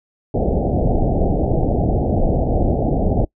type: low-pass noise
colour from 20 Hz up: pink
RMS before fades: -17 dBFS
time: 0.34-3.25 s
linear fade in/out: 5 ms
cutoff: 780 Hz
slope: 96 dB/octave
effects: noise-tail reverb RT60 0.1 s tail -24 dB re dry